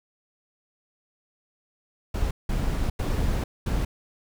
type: noise bursts at uneven times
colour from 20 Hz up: brown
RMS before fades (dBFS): -25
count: 4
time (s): 2.14-2.31 / 2.49-2.9 / 2.99-3.44 / 3.66-3.85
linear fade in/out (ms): 5
effects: none

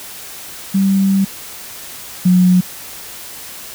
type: tone pair in turn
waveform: sine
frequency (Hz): 194.4 / 181.58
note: G3 / F#3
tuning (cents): -14 / -32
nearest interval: minor second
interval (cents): 118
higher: first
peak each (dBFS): -10 / -7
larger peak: second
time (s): 0.74-1.25 / 2.25-2.61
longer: first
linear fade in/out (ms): 10
effects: white hiss -32 dBFS RMS until 3.74 s

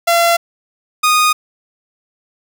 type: tone pair in turn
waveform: sawtooth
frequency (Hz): 682 / 1236.4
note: F5 / D#6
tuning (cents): -41 / -11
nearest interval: minor seventh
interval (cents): 1030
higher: second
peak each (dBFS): -6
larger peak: neither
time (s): 0.07-0.37 / 1.03-1.33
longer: neither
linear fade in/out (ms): 10
effects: none

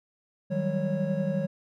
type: tone cluster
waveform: triangle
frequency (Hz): 156.7 / 186.3 / 197.7 / 550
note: D#3 / F#3 / G3 / C#5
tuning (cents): +13 / +12 / +15 / -14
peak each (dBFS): -29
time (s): 0.5-1.47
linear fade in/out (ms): 20
effects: none

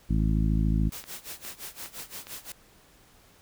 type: harmonic tone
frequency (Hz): 53.7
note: A1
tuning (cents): -41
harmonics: 1 / 2 / 3 / 4 / 5 / 6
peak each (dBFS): -24 / -30 / -28 / -31 / -35 / -39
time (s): 0.09-0.9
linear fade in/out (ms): 20
type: noise with tremolo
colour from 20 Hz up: white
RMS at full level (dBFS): -38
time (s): 0.92-2.52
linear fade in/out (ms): 2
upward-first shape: sine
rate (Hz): 5.8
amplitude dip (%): 90
type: click train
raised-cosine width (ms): 0.2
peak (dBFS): -25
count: 4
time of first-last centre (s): 1.04-2.27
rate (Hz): 2.44
effects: pink hiss -58 dBFS RMS until 3.41 s

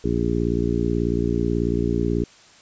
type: harmonic tone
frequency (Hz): 58.27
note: A#1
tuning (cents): 0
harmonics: 1 / 2 / 3 / 4 / 5 / 6 / 7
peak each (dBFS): -27 / -27 / -27 / -27 / -27 / -27 / -27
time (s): 0.04-2.24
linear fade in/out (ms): 5
effects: white hiss -50 dBFS RMS until 2.61 s + resampled to 16000 Hz

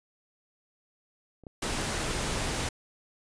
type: clicks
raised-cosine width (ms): 2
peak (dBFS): -38 / -28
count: 2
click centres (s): 1.437 / 1.468
type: noise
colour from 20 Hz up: pink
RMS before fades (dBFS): -31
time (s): 1.62-2.69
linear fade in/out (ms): 5
effects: resampled to 22050 Hz

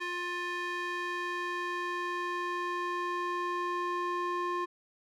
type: tone with band-pass filter sweep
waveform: square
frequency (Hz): 353.2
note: F4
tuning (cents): +20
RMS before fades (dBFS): -34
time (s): 0-4.66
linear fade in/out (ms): 20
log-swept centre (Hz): 1900 to 1000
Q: 1.5
effects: none

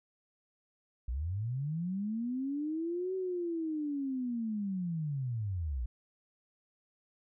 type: linear two-way sweep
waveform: sine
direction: up then down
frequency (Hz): 55 to 380 to 55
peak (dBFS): -32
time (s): 1.08-5.86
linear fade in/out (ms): 5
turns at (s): 3.15
effects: none

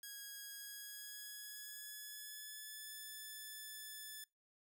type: tone with pitch glide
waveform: 5% pulse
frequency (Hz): 1649 to 1737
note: G#6 to A6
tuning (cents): -13 to -23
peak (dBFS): -38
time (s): 0.03-4.24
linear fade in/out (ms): 2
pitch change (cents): +90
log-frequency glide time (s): 0.53-2.97
effects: noise-tail reverb RT60 0.2 s tail -22 dB re dry

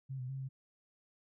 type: tone with pitch steps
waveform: sine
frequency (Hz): 133.7 / 126.5 / 134.6 / 133.1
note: C3 / B2 / C3 / C3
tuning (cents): +38 / +42 / +49 / +30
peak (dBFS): -38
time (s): 0.09-0.49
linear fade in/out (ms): 20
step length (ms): 100
effects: none

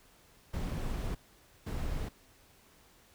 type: noise bursts at uneven times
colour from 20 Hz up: brown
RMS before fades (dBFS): -35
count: 2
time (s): 0.53-1.15 / 1.66-2.09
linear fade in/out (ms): 10
effects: pink hiss -62 dBFS RMS until 3.14 s

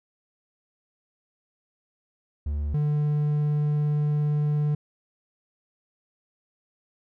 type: tone pair in turn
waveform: triangle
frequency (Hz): 73.42 / 148.55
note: D2 / D3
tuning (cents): 0 / +20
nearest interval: octave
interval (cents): 1220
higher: second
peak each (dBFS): -23 / -19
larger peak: second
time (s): 2.46-2.74 / 2.74-4.75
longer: second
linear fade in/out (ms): 5
effects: none

